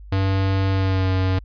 square tone with pitch glide, 96.4 to 93.76 Hz, G2 to F#2, -28 to +23 cents, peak -18 dBFS, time 0.12-1.39 s, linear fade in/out 5 ms, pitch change -49 cents, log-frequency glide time 0.71-1.1 s, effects added 50 Hz sine -37 dBFS peak until 1.44 s + resampled to 11025 Hz

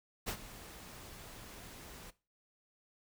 pink noise with ADSR envelope, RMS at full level -36 dBFS, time 0.26-2.11 s, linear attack 24 ms, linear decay 79 ms, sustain -15 dB, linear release 16 ms, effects noise-tail reverb RT60 0.3 s tail -18 dB re dry

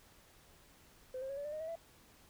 sine tone with pitch steps, 513 / 532.3 / 552.4 / 573.2 / 594.8 / 617.2 / 640.4 / 664.5 Hz, C5 / C5 / C#5 / D5 / D5 / D#5 / D#5 / E5, -34 / +30 / -6 / -42 / +22 / -14 / +50 / +14 cents, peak -38 dBFS, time 1.14-1.756 s, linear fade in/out 5 ms, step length 77 ms, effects tanh soft clip ceiling -35 dBFS + pink hiss -63 dBFS RMS until 2.29 s

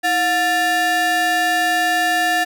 square ring-modulated tone, 521 Hz, C5, 7 cents flat, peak -13 dBFS, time 0.03-2.45 s, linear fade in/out 20 ms, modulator 1240 Hz, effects none

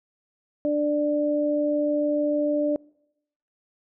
sine tone pair together, 295.5 / 591 Hz, D4 / D5, +11 / +11 cents, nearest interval octave, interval 1200 cents, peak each -24 / -23 dBFS, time 0.65-2.76 s, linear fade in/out 0 ms, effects noise-tail reverb RT60 0.8 s tail -25 dB re dry

